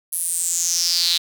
sawtooth tone with high-pass filter sweep, 171.9 Hz, F3, 27 cents flat, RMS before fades -21 dBFS, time 0.12-1.18 s, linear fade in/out 10 ms, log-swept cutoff 11000 to 3800 Hz, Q 6.6, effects none

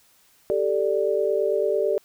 sine chord, G suspended second, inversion none, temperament just, 392 / 441 / 588 Hz, G4 / A4 / D5, 0 / +4 / +2 cents, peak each -24 dBFS, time 0.5-1.98 s, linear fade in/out 0 ms, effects white hiss -59 dBFS RMS until 2.04 s

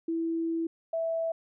sine tone pair in turn, 329.6 / 657.3 Hz, E4 / E5, 0 / -5 cents, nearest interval octave, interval 1195 cents, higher second, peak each -27 dBFS, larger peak neither, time 0.08-0.67 / 0.93-1.32 s, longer first, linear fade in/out 5 ms, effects none

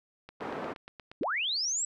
click train, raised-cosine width 0.3 ms, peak -29 dBFS, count 9, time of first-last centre 0.29-1.233 s, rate 8.48 Hz
pink band-pass noise, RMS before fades -37 dBFS, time 0.4-0.74 s, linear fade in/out 20 ms, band 310 to 1200 Hz, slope 12 dB/octave
sine linear sweep, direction up, 198.1 to 7890 Hz, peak -28 dBFS, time 1.21-1.85 s, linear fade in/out 2 ms
effects none

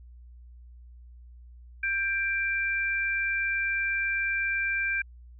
sine tone pair together, 1585 / 2357 Hz, G6 / D7, +19 / +6 cents, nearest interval perfect fifth, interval 687 cents, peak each -28 dBFS, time 1.83-5.02 s, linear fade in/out 5 ms, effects added 60 Hz sine -46 dBFS peak until 5.39 s

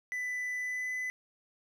triangle tone with pitch glide, 1993 to 2007 Hz, B6 to B6, +15 to +27 cents, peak -31 dBFS, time 0.12-1.1 s, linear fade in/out 0 ms, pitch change +12 cents, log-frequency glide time 0.58-0.91 s, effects none

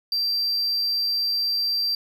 triangle tone, 4704 Hz, D8, 2 cents sharp, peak -20 dBFS, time 0.12-1.95 s, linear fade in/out 2 ms, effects none

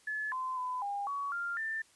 sine tone with pitch steps, 1719 / 1030 / 1006 / 807 / 1125 / 1395 / 1782 Hz, A6 / C6 / B5 / G#5 / C#6 / F6 / A6, -41 / -28 / +32 / -50 / +25 / -2 / +22 cents, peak -33 dBFS, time 0.07-1.82 s, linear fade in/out 5 ms, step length 250 ms, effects white hiss -64 dBFS RMS until 1.95 s + resampled to 24000 Hz

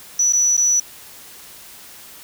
sine tone with dropouts, 5920 Hz, F#8, in tune, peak -13 dBFS, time 0.19-0.8 s, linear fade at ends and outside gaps 5 ms, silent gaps 0.326-0.332 / 0.569-0.576 s, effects white hiss -41 dBFS RMS until 2.23 s

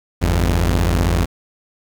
sawtooth tone pair together, 50.6 / 85.6 Hz, G#1 / F2, -44 / -34 cents, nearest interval major sixth, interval 910 cents, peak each -13 dBFS, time 0.21-1.26 s, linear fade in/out 20 ms, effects 8-bit

